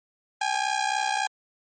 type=ring-modulated tone; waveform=sawtooth; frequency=814 Hz; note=G#5; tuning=35 cents flat; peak=-17 dBFS; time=0.41-1.27 s; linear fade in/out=5 ms; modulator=31.8 Hz; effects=MP3 32 kbps